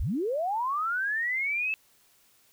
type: linear sweep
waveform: sine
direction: up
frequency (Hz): 38.18 to 2637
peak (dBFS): -26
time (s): 0-1.74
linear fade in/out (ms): 0
effects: white hiss -63 dBFS RMS until 2.52 s